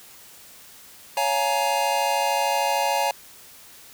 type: chord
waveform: square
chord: Bb minor seventh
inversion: first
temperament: just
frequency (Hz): 559.4 / 699.2 / 839.1 / 932.3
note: Db5 / F5 / Ab5 / Bb5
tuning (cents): +16 / +2 / +18 / 0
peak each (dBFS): -28 / -29 / -25 / -27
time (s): 1.17-3.11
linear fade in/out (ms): 2
effects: white hiss -47 dBFS RMS until 3.93 s